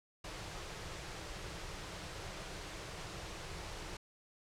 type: band-stop noise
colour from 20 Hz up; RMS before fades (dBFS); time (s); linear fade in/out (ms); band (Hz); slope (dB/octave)
pink; -45; 0.24-3.97; 5; 200 to 290; 96
effects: low-pass 7000 Hz 12 dB/octave